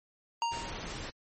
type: tone with exponential decay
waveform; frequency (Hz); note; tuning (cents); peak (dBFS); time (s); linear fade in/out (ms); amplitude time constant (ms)
square; 932.3; A#5; 0; -27; 0.42-0.98; 1; 120
type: noise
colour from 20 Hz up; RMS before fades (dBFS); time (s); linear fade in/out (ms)
pink; -40; 0.51-1.11; 20
effects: MP3 32 kbps